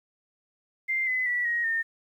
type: tone with pitch steps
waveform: sine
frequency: 2093 / 2022 / 1952.8 / 1886.3 / 1822.1 Hz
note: C7 / B6 / B6 / A#6 / A#6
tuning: 0 / +40 / -20 / +20 / -40 cents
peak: -24 dBFS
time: 0.88-1.83 s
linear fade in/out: 20 ms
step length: 190 ms
effects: 10-bit